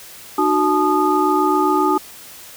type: tone cluster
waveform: sine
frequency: 303.2 / 370.6 / 861 / 1232 Hz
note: D#4 / F#4 / A5 / D#6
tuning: -45 / +3 / -38 / -17 cents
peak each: -19 dBFS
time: 0.38-1.98 s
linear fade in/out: 5 ms
effects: white hiss -39 dBFS RMS until 2.56 s